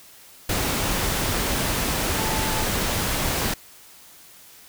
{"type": "tone in noise", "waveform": "sine", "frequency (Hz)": 875, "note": "A5", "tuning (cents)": -10, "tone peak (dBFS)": -30, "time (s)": [2.18, 2.64], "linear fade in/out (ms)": 5, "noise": "pink", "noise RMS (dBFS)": -24, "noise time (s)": [0.49, 3.54], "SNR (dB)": -9, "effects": ["white hiss -48 dBFS RMS until 4.68 s"]}